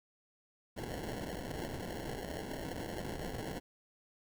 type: noise with sample-and-hold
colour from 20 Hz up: violet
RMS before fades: -41 dBFS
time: 0.76-3.6 s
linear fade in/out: 20 ms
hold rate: 1225 Hz
effects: none